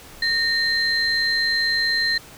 sine tone pair together, 1838 / 4126 Hz, A#6 / C8, -25 / -25 cents, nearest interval octave + major second, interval 1400 cents, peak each -20 dBFS, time 0.22-2.18 s, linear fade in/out 5 ms, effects tanh soft clip ceiling -12 dBFS + pink hiss -43 dBFS RMS until 2.37 s

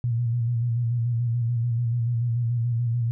sine tone with vibrato, 118.3 Hz, A#2, 26 cents sharp, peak -21 dBFS, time 0.04-3.11 s, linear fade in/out 0 ms, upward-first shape square, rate 6.9 Hz, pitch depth 42 cents each way, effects none

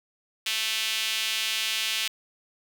sawtooth tone with high-pass filter, 220 Hz, A3, in tune, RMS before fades -28 dBFS, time 0.46-2.08 s, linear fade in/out 5 ms, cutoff 2900 Hz, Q 2.3, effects none

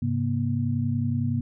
sine tone cluster, 102.4 / 133.2 / 238.4 Hz, G#2 / C3 / A#3, -24 / +31 / +39 cents, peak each -27 dBFS, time 0.02-1.41 s, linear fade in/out 5 ms, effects none

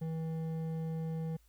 triangle tone with hard clipping, 161.4 Hz, E3, 36 cents flat, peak -36 dBFS, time 0.01-1.37 s, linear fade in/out 10 ms, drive 12 dB, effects added 54 Hz sine -63 dBFS peak until 1.48 s + white hiss -72 dBFS RMS until 1.48 s

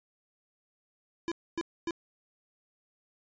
square tone bursts, 336.8 Hz, E4, 37 cents sharp, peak -31 dBFS, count 3, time 1.28-1.908 s, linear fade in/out 0 ms, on 36 ms, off 260 ms, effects resampled to 16000 Hz

